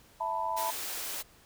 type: chord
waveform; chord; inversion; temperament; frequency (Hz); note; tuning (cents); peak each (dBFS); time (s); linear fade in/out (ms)
sine; E suspended fourth; none; equal with one note detuned; 659.3 / 889.7 / 987.8; E5 / A5 / B5; 0 / +19 / 0; -37 / -33 / -33; 0.2-0.71; 10
type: high-pass noise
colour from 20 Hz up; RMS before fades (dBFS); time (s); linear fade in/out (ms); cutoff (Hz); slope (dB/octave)
white; -37; 0.56-1.23; 20; 290; 48
effects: pink hiss -59 dBFS RMS until 1.45 s